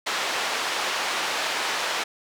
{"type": "band-pass noise", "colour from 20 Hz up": "pink", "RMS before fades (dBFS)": -27, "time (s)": [0.06, 2.04], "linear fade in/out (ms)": 10, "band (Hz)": [710, 5300], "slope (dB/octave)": 12, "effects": []}